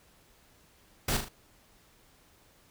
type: noise with echo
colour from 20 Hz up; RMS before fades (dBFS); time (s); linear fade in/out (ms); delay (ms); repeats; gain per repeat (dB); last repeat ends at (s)
pink; -29; 1.08-1.17; 5; 39; 3; -6; 1.287
effects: pink hiss -62 dBFS RMS until 2.7 s